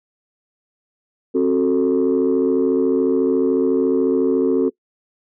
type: chord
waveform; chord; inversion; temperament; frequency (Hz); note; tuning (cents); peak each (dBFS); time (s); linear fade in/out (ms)
sine; F# diminished; second; just; 266.4 / 370 / 444; C4 / F#4 / A4; +31 / 0 / +16; -17; 1.34-4.7; 20
effects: noise-tail reverb RT60 0.1 s tail -22 dB re dry + tanh soft clip ceiling -9 dBFS